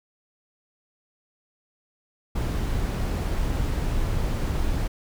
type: noise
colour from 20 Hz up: brown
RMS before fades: -25 dBFS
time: 2.35-4.88 s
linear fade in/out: 10 ms
effects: none